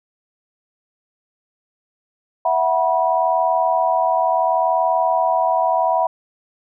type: chord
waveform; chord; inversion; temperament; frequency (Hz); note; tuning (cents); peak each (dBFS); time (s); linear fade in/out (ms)
sine; E suspended second; none; equal with one note detuned; 659.3 / 740 / 973; E5 / F#5 / B5; 0 / 0 / -26; -19; 2.45-6.07; 5
effects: none